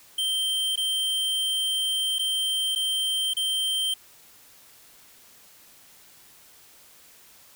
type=tone with dropouts; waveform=square; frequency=3136 Hz; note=G7; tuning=in tune; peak=-24 dBFS; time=0.18-3.94 s; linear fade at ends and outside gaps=5 ms; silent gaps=0.758-0.775 / 2.185-2.192 / 2.751-2.758 / 3.336-3.367 s; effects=white hiss -53 dBFS RMS until 7.55 s